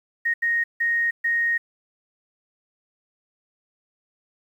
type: tone bursts at uneven times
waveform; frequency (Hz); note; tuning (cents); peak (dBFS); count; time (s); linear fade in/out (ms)
sine; 1864.7; A#6; 0; -19; 4; 0.25-0.34 / 0.42-0.64 / 0.8-1.11 / 1.24-1.58; 10
effects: 9-bit